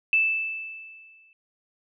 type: tone with exponential decay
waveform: sine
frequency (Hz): 2637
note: E7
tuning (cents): 0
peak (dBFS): -16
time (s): 0.13-1.33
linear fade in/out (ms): 1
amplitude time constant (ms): 260
effects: none